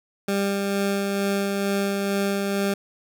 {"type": "tone with tremolo", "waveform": "20% pulse", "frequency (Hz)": 198.7, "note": "G3", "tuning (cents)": 24, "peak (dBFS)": -16, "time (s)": [0.28, 2.74], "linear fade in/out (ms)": 5, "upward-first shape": "sine", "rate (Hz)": 2.2, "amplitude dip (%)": 25, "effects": []}